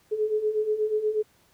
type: beating tone pair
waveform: sine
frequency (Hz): 422.3 / 430.6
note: G#4 / A4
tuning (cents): +29 / -37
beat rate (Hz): 8.3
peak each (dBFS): -29 / -24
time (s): 0.11-1.23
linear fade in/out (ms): 20
effects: pink hiss -62 dBFS RMS until 1.53 s + high-pass 60 Hz 12 dB/octave